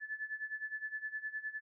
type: tone with tremolo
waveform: sine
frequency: 1736 Hz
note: A6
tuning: 24 cents flat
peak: -35 dBFS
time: 0-1.61 s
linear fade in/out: 50 ms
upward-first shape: sine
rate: 9.7 Hz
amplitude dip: 85%
effects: none